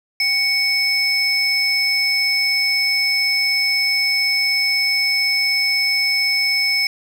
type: tone pair together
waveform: sine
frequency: 2226 / 5237 Hz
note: C#7 / E8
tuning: +7 / -12 cents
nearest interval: octave + minor third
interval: 1481 cents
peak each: -16 dBFS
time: 0.2-6.87 s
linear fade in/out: 2 ms
effects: tanh soft clip ceiling -12 dBFS + 7-bit